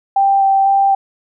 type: tone with vibrato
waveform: sine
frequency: 784 Hz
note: G5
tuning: in tune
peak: -9 dBFS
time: 0.16-0.95 s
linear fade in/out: 5 ms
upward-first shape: square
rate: 2 Hz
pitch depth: 8 cents each way
effects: none